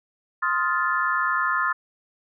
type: chord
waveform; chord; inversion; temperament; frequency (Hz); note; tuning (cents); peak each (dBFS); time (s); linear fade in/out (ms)
sine; F dominant seventh; second; just; 1047.7 / 1257.2 / 1396.9 / 1746.1; C6 / Eb6 / F6 / A6; +2 / +18 / 0 / -14; -26; 0.42-1.73; 10
effects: none